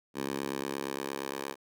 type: tone with high-pass filter sweep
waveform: 10% pulse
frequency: 68.6 Hz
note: C#2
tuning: 17 cents flat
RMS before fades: -36 dBFS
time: 0.14-1.56 s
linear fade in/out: 50 ms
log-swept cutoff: 260 to 500 Hz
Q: 0.98
effects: none